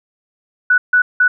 sine tone bursts at uneven times, 1480 Hz, F#6, in tune, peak -8 dBFS, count 3, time 0.7-0.78 / 0.93-1.02 / 1.2-1.28 s, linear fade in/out 5 ms, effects none

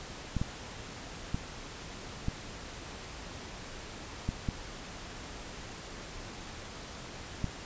clicks, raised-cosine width 5 ms, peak -18 dBFS, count 7, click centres 0.367 / 0.415 / 1.345 / 2.284 / 4.29 / 4.488 / 7.443 s, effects pink hiss -44 dBFS RMS until 7.65 s + resampled to 16000 Hz

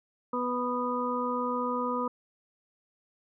harmonic tone, 246.9 Hz, B3, in tune, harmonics 1 / 2 / 4 / 5, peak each -33 / -33 / -33 / -33 dBFS, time 0.33-2.08 s, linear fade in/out 5 ms, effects none

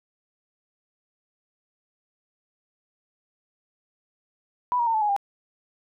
sine tone with pitch steps, 987.8 / 947 / 907.9 / 870.4 / 834.5 / 800 Hz, B5 / A#5 / A#5 / A5 / G#5 / G5, 0 / +27 / -46 / -19 / +8 / +35 cents, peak -20 dBFS, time 4.72-5.164 s, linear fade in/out 0 ms, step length 74 ms, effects none

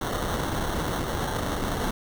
pink noise with sample-and-hold, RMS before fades -28 dBFS, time 0.01-1.91 s, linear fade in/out 5 ms, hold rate 2450 Hz, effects none

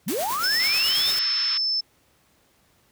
sine linear sweep, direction up, 130.81 to 3766 Hz, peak -24 dBFS, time 0.06-1.12 s, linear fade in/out 20 ms
white noise with tremolo, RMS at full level -30 dBFS, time 0.08-1.19 s, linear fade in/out 2 ms, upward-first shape sine, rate 9.1 Hz, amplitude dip 45%
sine tone, 5274 Hz, E8, in tune, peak -21 dBFS, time 0.43-1.81 s, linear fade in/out 10 ms
white band-pass noise, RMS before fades -33 dBFS, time 0.59-1.58 s, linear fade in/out 10 ms, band 1100 to 5100 Hz, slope 48 dB/octave
effects pink hiss -62 dBFS RMS until 2.91 s + high-pass 60 Hz 12 dB/octave

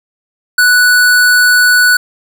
square tone, 1480 Hz, F#6, in tune, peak -6 dBFS, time 0.58-1.97 s, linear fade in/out 5 ms, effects none

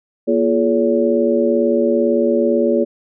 sine tone cluster, 236.9 / 345.7 / 423.6 / 566 Hz, A#3 / F4 / G#4 / C#5, +28 / -18 / +34 / +36 cents, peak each -18 dBFS, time 0.27-2.85 s, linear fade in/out 20 ms, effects none

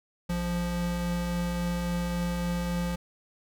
square tone pair together, 57 / 174.61 Hz, A#1 / F3, -38 / 0 cents, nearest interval octave + perfect fifth, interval 1938 cents, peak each -35 / -29 dBFS, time 0.29-2.96 s, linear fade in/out 10 ms, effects none

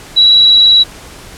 sine tone with vibrato, 3906 Hz, B7, 20 cents flat, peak -3 dBFS, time 0.16-0.84 s, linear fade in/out 20 ms, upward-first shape square, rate 19 Hz, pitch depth 9 cents each way, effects pink hiss -33 dBFS RMS until 1.37 s + low-pass 11000 Hz 12 dB/octave

